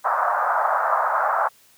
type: band-pass noise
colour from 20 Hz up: white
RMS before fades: -21 dBFS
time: 0.04-1.49 s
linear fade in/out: 20 ms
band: 620 to 1400 Hz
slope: 48 dB/octave
effects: white hiss -55 dBFS RMS until 1.77 s + high-pass 60 Hz 12 dB/octave